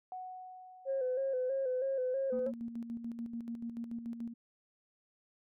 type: tone with exponential decay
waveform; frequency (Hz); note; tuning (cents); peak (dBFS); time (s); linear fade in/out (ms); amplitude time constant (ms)
sine; 740; F#5; 0; -39; 0.12-2.15; 1; 440
type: tone with vibrato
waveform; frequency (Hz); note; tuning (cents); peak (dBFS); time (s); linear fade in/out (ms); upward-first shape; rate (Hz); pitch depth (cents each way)
sine; 523.3; C5; 0; -30; 0.85-2.52; 50; square; 3.1; 54
type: tone with tremolo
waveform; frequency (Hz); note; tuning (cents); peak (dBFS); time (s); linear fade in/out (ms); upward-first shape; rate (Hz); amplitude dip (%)
sine; 233.1; A#3; 0; -36; 2.32-4.34; 10; square; 6.9; 55
effects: tanh soft clip ceiling -26 dBFS

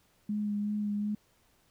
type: tone with vibrato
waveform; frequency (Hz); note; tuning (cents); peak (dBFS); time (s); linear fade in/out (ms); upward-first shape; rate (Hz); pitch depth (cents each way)
sine; 207.7; G#3; 0; -29; 0.29-1.15; 5; sine; 2.7; 18
effects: pink hiss -68 dBFS RMS until 1.7 s

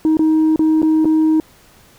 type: tone with dropouts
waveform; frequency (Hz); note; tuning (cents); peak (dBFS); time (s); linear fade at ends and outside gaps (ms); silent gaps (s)
sine; 314.7; D#4; +20; -8; 0.05-1.4; 1; 0.17-0.193 / 0.56-0.593 / 0.819-0.829 / 1.046-1.054
effects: tanh soft clip ceiling -9 dBFS + pink hiss -48 dBFS RMS until 1.98 s

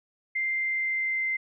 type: tone with pitch glide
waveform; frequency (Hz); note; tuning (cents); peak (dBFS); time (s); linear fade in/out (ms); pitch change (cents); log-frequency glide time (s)
sine; 2093 to 2079; C7 to C7; 0 to -12; -25; 0.35-1.37; 10; -12; 0.51-1.23
effects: none

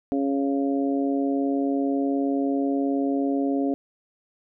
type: harmonic tone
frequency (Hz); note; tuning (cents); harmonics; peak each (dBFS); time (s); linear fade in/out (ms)
138.6; C#3; 0; 2 / 3 / 4 / 5; -22 / -30 / -32 / -33; 0.12-3.74; 0
effects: none

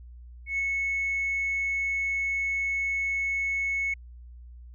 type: tone with ADSR envelope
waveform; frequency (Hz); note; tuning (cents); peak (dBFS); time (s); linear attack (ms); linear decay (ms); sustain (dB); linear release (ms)
sine; 2201; C#7; -13; -22; 0.46-3.94; 130; 6; -2; 6
effects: tanh soft clip ceiling -22 dBFS + added 60 Hz sine -43 dBFS peak until 4.74 s

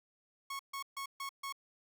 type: tone bursts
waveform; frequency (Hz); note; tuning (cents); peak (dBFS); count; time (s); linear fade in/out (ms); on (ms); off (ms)
sawtooth; 1100; C#6; -14; -35; 5; 0.5-1.525; 5; 93; 140
effects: none

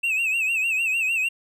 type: tone with vibrato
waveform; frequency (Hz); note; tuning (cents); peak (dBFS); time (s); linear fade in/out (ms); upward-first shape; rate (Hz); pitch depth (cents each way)
triangle; 2637; E7; 0; -19; 0.03-1.29; 10; sine; 6.6; 89
effects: none

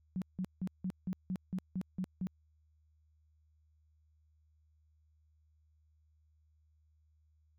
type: tone bursts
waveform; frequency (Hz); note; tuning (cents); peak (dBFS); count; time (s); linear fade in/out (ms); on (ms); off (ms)
sine; 185; F#3; 0; -33; 10; 0.16-2.27; 0; 58; 170
effects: added 77 Hz sine -67 dBFS peak until 7.58 s

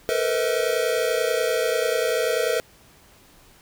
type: tone cluster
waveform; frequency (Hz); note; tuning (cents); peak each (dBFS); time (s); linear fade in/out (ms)
square; 447.5 / 476.9 / 508 / 639; A4 / A#4 / B4 / D#5; +29 / +39 / +49 / +46; -27; 0.09-2.6; 0
effects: pink hiss -53 dBFS RMS until 3.61 s

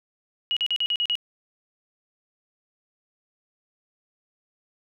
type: tone bursts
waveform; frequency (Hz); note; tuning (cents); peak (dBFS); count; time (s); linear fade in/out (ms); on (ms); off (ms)
sine; 2900; F#7; -35; -21; 7; 0.51-1.154; 0; 56; 42
effects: none

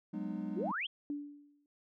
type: chord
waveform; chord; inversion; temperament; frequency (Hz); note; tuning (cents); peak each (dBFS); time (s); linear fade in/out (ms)
triangle; G# minor seventh; third; equal with one note detuned; 185 / 207.7 / 246.9 / 303.8; F#3 / G#3 / B3 / D#4; 0 / 0 / 0 / -41; -40 / -38 / -43 / -40; 0.13-0.72; 10
type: exponential sweep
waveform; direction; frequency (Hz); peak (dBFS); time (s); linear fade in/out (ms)
sine; up; 311.1 to 3400; -34; 0.56-0.87; 10
type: tone with exponential decay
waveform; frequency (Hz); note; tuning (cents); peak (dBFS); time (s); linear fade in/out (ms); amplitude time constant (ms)
sine; 289.9; D4; -22; -33; 1.1-1.66; 1; 120
effects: none

